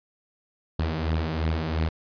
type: beating tone pair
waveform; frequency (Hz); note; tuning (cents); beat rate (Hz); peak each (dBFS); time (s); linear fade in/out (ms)
sawtooth; 77.78 / 80.68; D#2 / E2; 0 / -37; 2.9; -25 / -22; 0.79-1.89; 5
effects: resampled to 11025 Hz